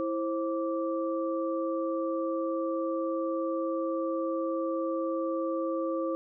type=tone cluster; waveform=sine; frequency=329.5 / 531 / 1166 Hz; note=E4 / C5 / D6; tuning=-1 / +25 / -13 cents; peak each=-31 / -31 / -38 dBFS; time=0-6.15 s; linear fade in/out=0 ms; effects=none